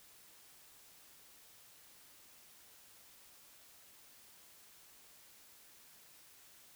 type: silence
effects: white hiss -61 dBFS RMS until 6.75 s